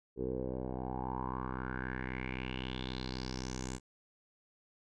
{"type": "tone with low-pass filter sweep", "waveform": "10% pulse", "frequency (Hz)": 63.8, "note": "C2", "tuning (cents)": -43, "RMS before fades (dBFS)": -39, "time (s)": [0.16, 3.8], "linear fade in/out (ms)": 50, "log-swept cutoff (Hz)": [420, 7700], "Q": 5.5, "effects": []}